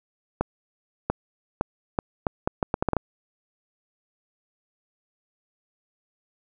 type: accelerating click train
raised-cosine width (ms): 1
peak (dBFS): -8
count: 12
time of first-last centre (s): 0.41-2.967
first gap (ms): 690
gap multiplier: 0.74
effects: none